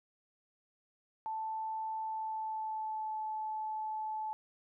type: tone with pitch glide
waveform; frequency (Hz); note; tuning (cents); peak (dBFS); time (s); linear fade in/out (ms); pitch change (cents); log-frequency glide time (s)
sine; 880 to 866.9; A5 to A5; 0 to -26; -35; 1.26-4.33; 0; -26; 2.02-3.18
effects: none